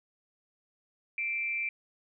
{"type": "tone with amplitude modulation", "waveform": "sine", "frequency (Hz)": 2349, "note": "D7", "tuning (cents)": 0, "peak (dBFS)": -27, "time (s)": [1.18, 1.69], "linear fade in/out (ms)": 2, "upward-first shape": "sine", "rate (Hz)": 234, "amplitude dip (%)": 55, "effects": []}